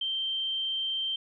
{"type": "tone", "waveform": "sine", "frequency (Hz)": 3136, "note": "G7", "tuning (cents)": 0, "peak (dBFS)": -28, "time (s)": [0.01, 1.16], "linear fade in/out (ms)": 5, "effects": []}